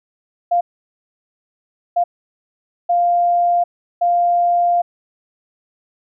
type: tone bursts at uneven times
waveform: sine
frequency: 698.5 Hz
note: F5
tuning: in tune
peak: -12 dBFS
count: 4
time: 0.51-0.61 / 1.96-2.04 / 2.89-3.64 / 4.01-4.82 s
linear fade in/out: 10 ms
effects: none